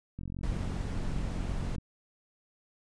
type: click train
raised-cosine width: 5 ms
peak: -27 dBFS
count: 73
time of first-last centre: 0.19-1.783 s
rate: 45.2 Hz
type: noise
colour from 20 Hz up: brown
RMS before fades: -34 dBFS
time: 0.43-1.76 s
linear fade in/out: 5 ms
effects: resampled to 22050 Hz